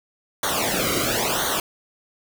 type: noise with flanger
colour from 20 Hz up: pink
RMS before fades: -23 dBFS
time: 0.43-1.6 s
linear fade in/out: 2 ms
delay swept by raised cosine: 0.39 to 1.17 ms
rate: 0.98 Hz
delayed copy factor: -0.9
effects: none